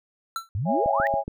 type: tone with exponential decay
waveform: square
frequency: 1341 Hz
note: E6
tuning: 29 cents sharp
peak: -24 dBFS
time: 0.36-0.49 s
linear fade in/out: 1 ms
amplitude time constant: 28 ms
type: exponential sweep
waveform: sine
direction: up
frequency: 87.31 to 1971 Hz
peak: -24 dBFS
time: 0.55-1.07 s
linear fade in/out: 0 ms
type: chord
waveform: sine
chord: C# minor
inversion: none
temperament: equal with one note detuned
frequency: 554.4 / 659.3 / 817.3 Hz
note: C#5 / E5 / G#5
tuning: 0 / 0 / -28 cents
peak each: -27 / -27 / -24 dBFS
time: 0.65-1.24 s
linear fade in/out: 50 ms
type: click train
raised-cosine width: 3 ms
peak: -20 dBFS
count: 4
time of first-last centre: 0.86-1.28 s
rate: 7.15 Hz
effects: none